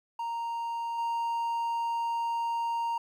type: tone with level steps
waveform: triangle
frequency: 930 Hz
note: A#5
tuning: 4 cents flat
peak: -29 / -26 dBFS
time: 0.19-2.98 s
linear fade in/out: 5 ms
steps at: 0.98 s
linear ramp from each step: 5 ms
effects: 11-bit